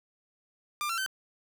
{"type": "tone with pitch steps", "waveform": "sawtooth", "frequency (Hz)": [1194, 1355.8, 1539.5], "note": ["D6", "E6", "G6"], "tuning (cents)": [28, 48, -32], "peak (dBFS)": -26, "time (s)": [0.81, 1.062], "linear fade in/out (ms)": 0, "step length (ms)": 84, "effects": ["10-bit"]}